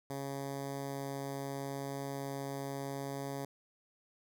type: tone with notch filter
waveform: 10% pulse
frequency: 138.4 Hz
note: C#3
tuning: 2 cents flat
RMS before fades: -40 dBFS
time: 0.1-3.45 s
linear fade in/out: 2 ms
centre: 2700 Hz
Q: 0.93
effects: none